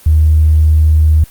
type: tone with tanh clipping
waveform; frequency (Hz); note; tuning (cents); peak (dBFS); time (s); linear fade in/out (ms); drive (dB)
triangle; 77.7; D#2; -2; -5; 0.06-1.24; 5; 4
effects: white hiss -41 dBFS RMS until 1.3 s + Opus 24 kbps